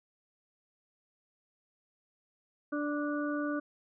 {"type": "harmonic tone", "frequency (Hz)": 293.7, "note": "D4", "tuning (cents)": 0, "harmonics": [1, 2, 4, 5], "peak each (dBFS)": [-32, -38, -41, -40], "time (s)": [2.72, 3.6], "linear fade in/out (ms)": 10, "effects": []}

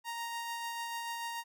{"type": "tone with tremolo", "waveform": "sawtooth", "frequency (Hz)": 932.3, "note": "A#5", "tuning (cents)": 0, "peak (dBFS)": -32, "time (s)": [0.04, 1.44], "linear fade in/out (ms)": 50, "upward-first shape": "sine", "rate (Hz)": 6.8, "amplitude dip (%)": 25, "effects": []}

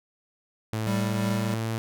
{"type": "tone with pitch glide", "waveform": "sawtooth", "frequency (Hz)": [110, 112.7], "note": ["A2", "A2"], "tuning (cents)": [0, 42], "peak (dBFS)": -23, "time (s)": [0.73, 1.78], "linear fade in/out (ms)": 0, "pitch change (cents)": 42, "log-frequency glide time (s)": [1.11, 1.57]}
{"type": "tone with tremolo", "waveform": "square", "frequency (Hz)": 196.6, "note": "G3", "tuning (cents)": 5, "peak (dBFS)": -26, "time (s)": [0.87, 1.54], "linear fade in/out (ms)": 0, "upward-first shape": "sine", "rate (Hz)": 3, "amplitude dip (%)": 35}
{"effects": []}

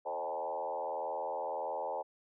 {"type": "tone with frequency modulation", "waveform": "sine", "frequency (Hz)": 698.5, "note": "F5", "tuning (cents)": 0, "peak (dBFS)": -34, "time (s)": [0.05, 2.03], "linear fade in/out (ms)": 20, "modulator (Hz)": 81.6, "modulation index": 2.8, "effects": []}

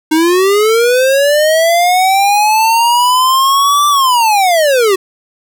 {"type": "linear two-way sweep", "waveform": "square", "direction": "up then down", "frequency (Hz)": [307.4, 1176, 365.5], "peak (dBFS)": -8, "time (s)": [0.11, 4.96], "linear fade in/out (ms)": 10, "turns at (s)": 3.88, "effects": []}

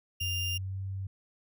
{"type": "tone", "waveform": "35% pulse", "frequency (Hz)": 2800, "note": "F7", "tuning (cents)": 4, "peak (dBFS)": -30, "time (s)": [0.2, 0.58], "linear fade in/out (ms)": 10}
{"type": "tone with pitch glide", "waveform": "sine", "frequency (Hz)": [94.2, 96.29], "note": ["F#2", "G2"], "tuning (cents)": [32, -30], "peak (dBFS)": -33, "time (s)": [0.21, 1.07], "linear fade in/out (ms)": 5, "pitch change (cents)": 38, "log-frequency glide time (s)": [0.54, 0.8]}
{"effects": []}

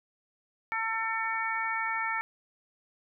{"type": "harmonic tone", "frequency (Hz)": 448.4, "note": "A4", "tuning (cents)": 33, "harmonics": [2, 3, 4, 5], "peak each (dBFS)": [-34, -34, -34, -34], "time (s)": [0.72, 2.21], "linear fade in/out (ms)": 0, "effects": []}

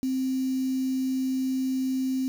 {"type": "tone with quantisation", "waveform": "sine", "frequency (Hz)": 261.6, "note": "C4", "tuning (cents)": 0, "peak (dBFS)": -24, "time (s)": [0.03, 2.28], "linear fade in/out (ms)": 0, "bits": 7, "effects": []}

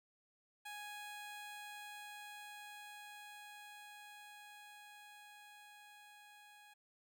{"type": "tone with level ramp", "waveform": "15% pulse", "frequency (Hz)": 830.6, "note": "G#5", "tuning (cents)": 0, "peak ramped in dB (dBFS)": [-40, -53], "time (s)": [0.65, 6.74], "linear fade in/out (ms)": 10, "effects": []}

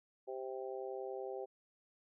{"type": "harmonic tone", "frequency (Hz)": 130.81, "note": "C3", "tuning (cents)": 0, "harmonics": [3, 4, 5, 6], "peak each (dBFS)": [-43, -45, -50, -49], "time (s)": [0.27, 1.46], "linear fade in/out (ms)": 20, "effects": []}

